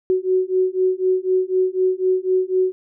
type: beating tone pair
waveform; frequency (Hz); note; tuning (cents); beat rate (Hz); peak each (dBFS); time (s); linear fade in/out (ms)
sine; 370 / 374; F#4 / F#4; 0 / +19; 4; -19 / -19; 0.1-2.72; 0
effects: none